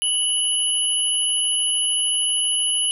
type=tone pair together; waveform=sine; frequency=2960 / 10527 Hz; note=F#7 / E9; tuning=0 / -3 cents; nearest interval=octave + minor seventh; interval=2197 cents; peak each=-21 dBFS; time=0.02-2.91 s; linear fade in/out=0 ms; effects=none